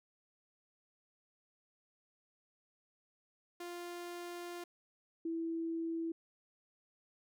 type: tone pair in turn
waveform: sawtooth / sine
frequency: 349.2 / 329.6 Hz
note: F4 / E4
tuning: 0 / 0 cents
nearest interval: minor second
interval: 100 cents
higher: first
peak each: -39 / -35 dBFS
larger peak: second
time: 3.6-4.64 / 5.25-6.12 s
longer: first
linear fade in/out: 5 ms
effects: none